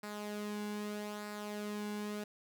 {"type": "tone with flanger", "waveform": "sawtooth", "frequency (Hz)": 208.5, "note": "G#3", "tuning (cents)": 7, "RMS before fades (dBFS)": -41, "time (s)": [0.03, 2.24], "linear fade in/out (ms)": 5, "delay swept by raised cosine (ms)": [0.31, 1.61], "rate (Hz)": 0.8, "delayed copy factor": -0.5, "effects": ["12-bit"]}